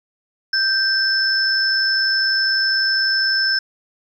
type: tone pair together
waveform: sine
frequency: 1568 / 5268 Hz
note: G6 / E8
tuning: 0 / -2 cents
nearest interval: octave + major sixth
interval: 2098 cents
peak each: -18 dBFS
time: 0.53-3.59 s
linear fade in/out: 5 ms
effects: 8-bit